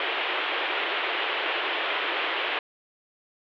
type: band-pass noise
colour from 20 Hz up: white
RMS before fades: -28 dBFS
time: 0-2.59 s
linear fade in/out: 2 ms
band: 330 to 3300 Hz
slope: 48 dB/octave
effects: none